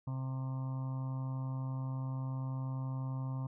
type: harmonic tone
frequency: 131.5 Hz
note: C3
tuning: 9 cents sharp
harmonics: 1 / 2 / 4 / 5 / 6 / 7 / 8 / 9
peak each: -35 / -46 / -57 / -57 / -60 / -54 / -54 / -61 dBFS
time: 0.07-3.47 s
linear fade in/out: 5 ms
effects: none